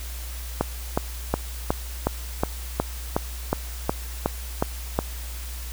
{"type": "click train", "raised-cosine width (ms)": 1, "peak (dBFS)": -6, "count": 13, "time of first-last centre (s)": [0.61, 4.99], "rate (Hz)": 2.74, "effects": ["added 60 Hz sine -32 dBFS peak until 5.72 s", "white hiss -40 dBFS RMS until 5.72 s"]}